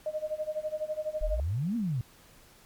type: tone with tremolo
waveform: sine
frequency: 616 Hz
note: D#5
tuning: 17 cents flat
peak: -27 dBFS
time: 0.06-1.4 s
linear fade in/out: 2 ms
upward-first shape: sine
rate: 12 Hz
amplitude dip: 90%
type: exponential two-way sweep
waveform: sine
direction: up then down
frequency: 32.92 to 245.2 to 114.1 Hz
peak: -27 dBFS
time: 1.21-2.01 s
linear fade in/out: 0 ms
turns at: 1.76 s
effects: pink hiss -57 dBFS RMS until 2.65 s + MP3 96 kbps